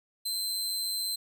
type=tone; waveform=sawtooth; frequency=4098 Hz; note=C8; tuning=37 cents flat; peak=-27 dBFS; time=0.25-1.16 s; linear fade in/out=10 ms; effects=none